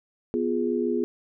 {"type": "chord", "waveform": "sine", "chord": "F diminished", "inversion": "second", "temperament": "equal", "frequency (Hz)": [246.9, 349.2, 415.3], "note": ["Cb4", "F4", "Ab4"], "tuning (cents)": [0, 0, 0], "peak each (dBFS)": -27, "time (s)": [0.34, 1.04], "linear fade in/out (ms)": 0, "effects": []}